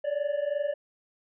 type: tone pair together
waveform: triangle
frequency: 567.2 / 590 Hz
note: C#5 / D5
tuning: +40 / +8 cents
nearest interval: minor second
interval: 68 cents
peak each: -28 / -27 dBFS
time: 0.04-0.74 s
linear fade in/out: 10 ms
effects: resampled to 8000 Hz